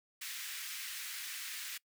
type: high-pass noise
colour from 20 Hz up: pink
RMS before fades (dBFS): -43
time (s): 0.21-1.78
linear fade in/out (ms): 10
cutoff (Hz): 1700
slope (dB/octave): 24
effects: noise-tail reverb RT60 0.1 s tail -23 dB re dry